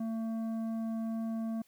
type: tone with tanh clipping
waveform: triangle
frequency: 224.8 Hz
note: A3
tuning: 37 cents sharp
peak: -34 dBFS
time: 0-1.62 s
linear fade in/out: 5 ms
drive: 13 dB
effects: white hiss -68 dBFS RMS until 1.67 s